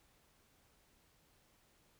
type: silence
effects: pink hiss -71 dBFS RMS until 1.99 s